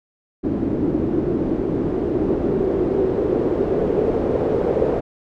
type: noise with low-pass filter sweep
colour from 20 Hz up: white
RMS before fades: -20 dBFS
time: 0.43-5.01 s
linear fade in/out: 20 ms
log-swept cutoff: 310 to 470 Hz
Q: 3.6
effects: none